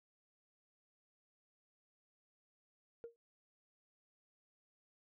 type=tone with exponential decay; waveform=sine; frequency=466.2 Hz; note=A#4; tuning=in tune; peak=-40 dBFS; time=3.04-3.16 s; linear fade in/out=0 ms; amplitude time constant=25 ms; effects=tanh soft clip ceiling -41 dBFS